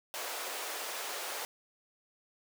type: high-pass noise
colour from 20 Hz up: pink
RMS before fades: -39 dBFS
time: 0.14-1.45 s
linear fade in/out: 0 ms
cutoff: 460 Hz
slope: 24 dB/octave
effects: none